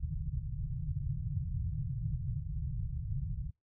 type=low-pass noise; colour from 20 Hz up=white; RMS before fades=-36 dBFS; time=0-3.51 s; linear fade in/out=20 ms; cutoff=160 Hz; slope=96 dB/octave; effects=noise-tail reverb RT60 0.2 s tail -26 dB re dry